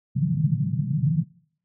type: band-pass noise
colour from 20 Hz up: pink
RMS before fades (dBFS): -23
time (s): 0.15-1.24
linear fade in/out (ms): 10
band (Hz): 130 to 170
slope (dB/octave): 48
effects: noise-tail reverb RT60 0.6 s tail -23 dB re dry